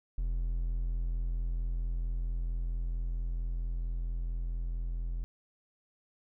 triangle tone with level ramp, 42.22 Hz, E1, 42 cents sharp, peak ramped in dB -27 to -30 dBFS, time 0.18-5.24 s, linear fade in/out 0 ms, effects none

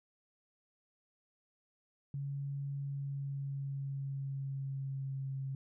sine tone with pitch glide, 140 to 135.07 Hz, C#3 to C#3, +18 to -45 cents, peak -36 dBFS, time 2.14-5.55 s, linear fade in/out 2 ms, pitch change -63 cents, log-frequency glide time 2.76-5.31 s, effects none

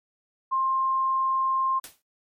sine tone, 1058 Hz, C6, 19 cents sharp, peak -21 dBFS, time 0.51-1.8 s, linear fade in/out 20 ms
white noise with exponential decay, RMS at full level -37 dBFS, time 1.84-2.02 s, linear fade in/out 1 ms, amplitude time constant 37 ms
effects MP3 64 kbps

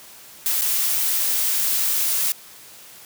blue noise with dropouts, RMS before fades -21 dBFS, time 0.46-2.32 s, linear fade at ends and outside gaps 0 ms, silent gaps 0.611-0.619 s, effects white hiss -44 dBFS RMS until 3.05 s + high-pass 80 Hz 12 dB/octave

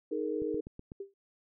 sine chord, D# suspended fourth, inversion none, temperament equal with one note detuned, 311.1 / 418.9 / 466.2 Hz, D#4 / G#4 / A#4, 0 / +15 / 0 cents, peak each -35 dBFS, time 0.11-0.61 s, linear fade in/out 10 ms
click train, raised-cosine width 3 ms, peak -31 dBFS, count 5, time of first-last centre 0.42-0.919 s, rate 8.02 Hz
sine tone with exponential decay, 394.9 Hz, G4, 13 cents sharp, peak -34 dBFS, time 1-1.14 s, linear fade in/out 5 ms, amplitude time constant 29 ms
effects none

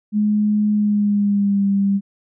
sine tone with pitch glide, 210 to 198.21 Hz, G#3 to G3, +19 to +19 cents, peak -14 dBFS, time 0.12-2.01 s, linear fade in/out 50 ms, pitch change -100 cents, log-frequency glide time 0.72-1.67 s, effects none

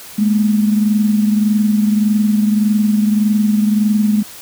sine tone pair together, 209.6 / 231.3 Hz, G#3 / A#3, +16 / -13 cents, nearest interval major second, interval 171 cents, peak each -11 / -20 dBFS, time 0.18-4.23 s, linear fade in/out 10 ms, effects white hiss -35 dBFS RMS until 4.41 s

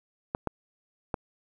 clicks, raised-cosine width 1 ms, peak -14 dBFS, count 3, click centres 0.349 / 0.473 / 1.142 s, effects 9-bit

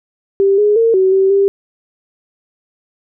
sine tone with pitch steps, 393 / 416.3 / 456.8 / 377.9 / 384.8 / 395.7 Hz, G4 / G#4 / A#4 / F#4 / G4 / G4, +4 / +4 / -35 / +37 / -32 / +16 cents, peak -8 dBFS, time 0.4-1.48 s, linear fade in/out 0 ms, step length 180 ms, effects none

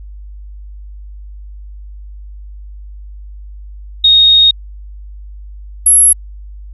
sine tone pair in turn, 3727 / 11188 Hz, A#7 / F9, -1 / +2 cents, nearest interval octave + perfect fifth, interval 1903 cents, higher second, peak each -4 dBFS, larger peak neither, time 4.04-4.51 / 5.86-6.13 s, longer first, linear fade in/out 5 ms, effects added 50 Hz sine -28 dBFS peak until 6.73 s

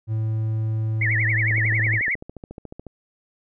triangle tone, 110 Hz, A2, in tune, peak -19 dBFS, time 0.07-2.01 s, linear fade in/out 50 ms
sine tone with vibrato, 1975.5 Hz, B6, in tune, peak -20 dBFS, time 1.01-2.15 s, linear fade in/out 5 ms, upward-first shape triangle, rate 11 Hz, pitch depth 260 cents each way
click train, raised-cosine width 2 ms, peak -23 dBFS, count 20, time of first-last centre 1.51-2.867 s, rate 14 Hz
effects none

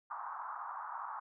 pink band-pass noise, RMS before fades -43 dBFS, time 0.1-1.2 s, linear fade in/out 10 ms, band 860 to 1300 Hz, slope 48 dB/octave, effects none

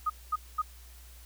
sine tone bursts, 1244.5 Hz, D#6, in tune, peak -25 dBFS, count 3, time 0.06-0.62 s, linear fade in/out 10 ms, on 40 ms, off 220 ms, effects added 60 Hz sine -49 dBFS peak until 1.25 s + white hiss -56 dBFS RMS until 1.25 s

